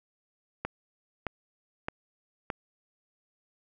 click train, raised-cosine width 0.5 ms, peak -16 dBFS, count 4, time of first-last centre 0.65-2.502 s, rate 1.62 Hz, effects none

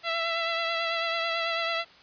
10% pulse tone with vibrato, 667 Hz, E5, 20 cents sharp, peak -18 dBFS, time 0.03-1.85 s, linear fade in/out 50 ms, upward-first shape triangle, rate 9.1 Hz, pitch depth 29 cents each way, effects white hiss -53 dBFS RMS until 2.02 s + resampled to 11025 Hz

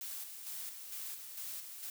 blue noise with tremolo, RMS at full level -43 dBFS, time 0.01-1.9 s, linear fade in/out 2 ms, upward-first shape square, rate 2.2 Hz, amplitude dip 45%, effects none

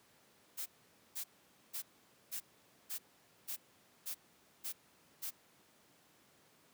blue noise bursts, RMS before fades -41 dBFS, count 9, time 0.57-5.309 s, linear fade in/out 20 ms, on 91 ms, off 490 ms, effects pink hiss -67 dBFS RMS until 6.73 s + high-pass 150 Hz 12 dB/octave

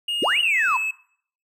triangle tone with pitch glide, 2849 to 2597 Hz, F7 to E7, +34 to -26 cents, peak -21 dBFS, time 0.08-0.91 s, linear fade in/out 5 ms, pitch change -160 cents, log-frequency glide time 0.43-0.53 s
sine linear two-way sweep, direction up then down, 207.8 to 2960 to 927 Hz, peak -18 dBFS, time 0.22-0.77 s, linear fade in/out 5 ms, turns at 0.4 s
effects noise-tail reverb RT60 0.6 s tail -20 dB re dry + tanh soft clip ceiling -9 dBFS

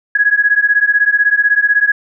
sine beating tone pair, 1661.2 / 1677.2 Hz, G#6 / G#6, 0 / +17 cents, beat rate 16 Hz, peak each -12 dBFS, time 0.15-1.92 s, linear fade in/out 5 ms, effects none

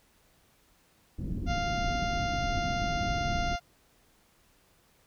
pink low-pass noise, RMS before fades -33 dBFS, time 1.18-3.56 s, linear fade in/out 10 ms, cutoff 300 Hz, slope 24 dB/octave
harmonic tone, 698.5 Hz, F5, in tune, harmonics 1 / 2 / 3 / 4 / 5 / 6 / 7 / 8 / 9, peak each -31 / -37 / -41 / -43 / -45 / -47 / -48 / -49 / -50 dBFS, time 1.46-3.6 s, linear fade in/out 50 ms
effects pink hiss -65 dBFS RMS until 5.06 s

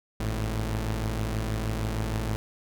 sawtooth tone pair together, 51.81 / 110 Hz, G#1 / A2, -3 / 0 cents, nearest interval octave + minor second, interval 1303 cents, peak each -26 dBFS, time 0.2-2.36 s, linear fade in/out 0 ms, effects none

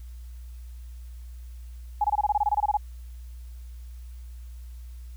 sine tone bursts, 835 Hz, G#5, 9 cents sharp, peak -19 dBFS, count 14, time 2.01-2.771 s, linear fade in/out 5 ms, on 33 ms, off 23 ms, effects added 60 Hz sine -38 dBFS peak until 5.16 s + white hiss -61 dBFS RMS until 5.16 s

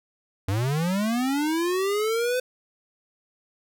square linear sweep, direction up, 91.6 to 510 Hz, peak -23 dBFS, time 0.48-2.4 s, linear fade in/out 5 ms, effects none

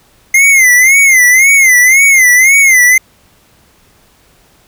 square tone with vibrato, 2093 Hz, C7, in tune, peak -4 dBFS, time 0.34-2.98 s, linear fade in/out 5 ms, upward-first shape sine, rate 1.9 Hz, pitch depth 120 cents each way, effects pink hiss -48 dBFS RMS until 4.67 s

